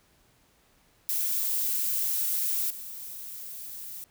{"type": "noise with level steps", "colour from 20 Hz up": "violet", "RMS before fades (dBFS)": [-28, -40], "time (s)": [1.09, 4.04], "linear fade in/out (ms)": 0, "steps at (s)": 2.7, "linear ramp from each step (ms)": 5, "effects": ["pink hiss -64 dBFS RMS until 4.1 s"]}